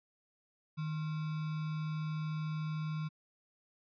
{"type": "tone with sample-and-hold", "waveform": "sine", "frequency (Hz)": 155.56, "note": "D#3", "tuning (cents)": 0, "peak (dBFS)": -34, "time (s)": [0.77, 3.09], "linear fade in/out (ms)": 20, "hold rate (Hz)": 1225, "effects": ["resampled to 11025 Hz"]}